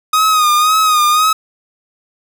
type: tone with vibrato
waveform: 45% pulse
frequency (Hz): 1244.5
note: D#6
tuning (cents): 0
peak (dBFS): -9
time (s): 0.13-1.33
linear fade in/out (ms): 5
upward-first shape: sine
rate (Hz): 1.9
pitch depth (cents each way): 55
effects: none